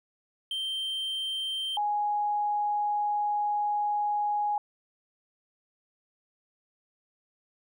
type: tone pair in turn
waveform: triangle / sine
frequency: 3136 / 830.6 Hz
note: G7 / G#5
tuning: 0 / 0 cents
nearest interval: octave + major seventh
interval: 2300 cents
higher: first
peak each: -28 / -25 dBFS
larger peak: second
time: 0.51-1.77 / 1.77-4.58 s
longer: second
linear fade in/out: 2 ms
effects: none